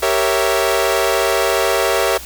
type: chord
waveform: sawtooth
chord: G diminished seventh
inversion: none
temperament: equal with one note detuned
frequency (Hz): 392 / 466.2 / 556 / 659.3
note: G4 / Bb4 / Db5 / Fb5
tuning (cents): 0 / 0 / +5 / 0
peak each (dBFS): -16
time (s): 0.02-2.18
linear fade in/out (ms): 10
effects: added 60 Hz sine -37 dBFS peak until 2.25 s + white hiss -34 dBFS RMS until 2.25 s